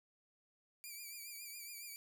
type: tone with vibrato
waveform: 5% pulse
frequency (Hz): 2349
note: D7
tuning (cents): 0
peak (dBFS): -38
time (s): 0.84-1.96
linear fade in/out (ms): 0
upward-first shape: triangle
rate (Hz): 7.2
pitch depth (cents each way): 70
effects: none